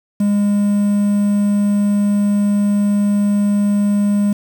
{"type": "tone with quantisation", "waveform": "triangle", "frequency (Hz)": 204.5, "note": "G#3", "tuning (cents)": -26, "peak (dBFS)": -10, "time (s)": [0.2, 4.33], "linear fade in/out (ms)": 5, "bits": 6, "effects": []}